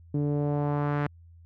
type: tone with low-pass filter sweep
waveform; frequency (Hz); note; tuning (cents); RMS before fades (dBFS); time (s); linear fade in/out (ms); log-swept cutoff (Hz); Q
sawtooth; 145.7; D3; -13; -27; 0.14-1.07; 5; 330 to 1800; 1.5
effects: added 84 Hz sine -49 dBFS peak until 1.45 s